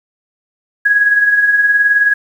sine tone with tremolo, 1661.2 Hz, G#6, in tune, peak -6 dBFS, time 0.85-2.14 s, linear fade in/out 10 ms, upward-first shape sine, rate 19 Hz, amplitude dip 50%, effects 7-bit

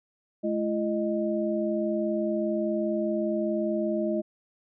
sine tone cluster, 214.2 / 339.2 / 618 Hz, A3 / E4 / D#5, -46 / +50 / -12 cents, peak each -29 dBFS, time 0.43-4.22 s, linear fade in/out 20 ms, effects none

